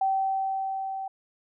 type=tone with level ramp; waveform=sine; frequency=772 Hz; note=G5; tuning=27 cents flat; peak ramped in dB=-21 to -31 dBFS; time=0.01-1.08 s; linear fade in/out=5 ms; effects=none